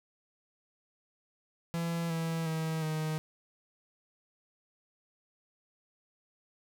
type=tone with pitch steps; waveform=45% pulse; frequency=168 / 163.97 / 160.04 / 156.21 Hz; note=E3 / E3 / D#3 / D#3; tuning=+33 / -9 / +49 / +7 cents; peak=-31 dBFS; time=1.74-3.18 s; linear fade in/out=0 ms; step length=360 ms; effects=none